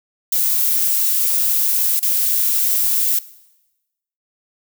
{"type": "noise with dropouts", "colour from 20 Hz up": "violet", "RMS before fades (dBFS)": -17, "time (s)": [0.32, 3.19], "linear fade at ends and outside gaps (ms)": 5, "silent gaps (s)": [1.995, 2.026], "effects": ["noise-tail reverb RT60 1.0 s tail -19 dB re dry"]}